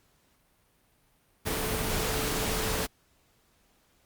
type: tone in noise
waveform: sine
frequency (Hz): 438.4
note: A4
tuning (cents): -6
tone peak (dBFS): -36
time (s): 1.45-2.87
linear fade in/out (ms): 20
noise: pink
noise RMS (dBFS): -30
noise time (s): 1.45-2.87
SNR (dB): -9
effects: pink hiss -67 dBFS RMS until 4.05 s + Opus 48 kbps